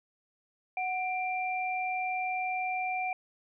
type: tone pair together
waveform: sine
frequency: 740 / 2366 Hz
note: F#5 / D7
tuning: 0 / +12 cents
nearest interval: octave + minor sixth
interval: 2012 cents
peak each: -31 / -34 dBFS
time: 0.77-3.13 s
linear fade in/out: 2 ms
effects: none